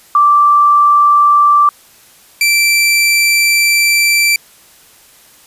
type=tone pair in turn; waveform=sine / sawtooth; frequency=1170 / 2340 Hz; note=D6 / D7; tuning=-7 / -7 cents; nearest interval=octave; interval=1200 cents; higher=second; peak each=-5 dBFS; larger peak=neither; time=0.15-1.69 / 2.41-4.36 s; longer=second; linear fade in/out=2 ms; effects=white hiss -44 dBFS RMS until 5.46 s + resampled to 32000 Hz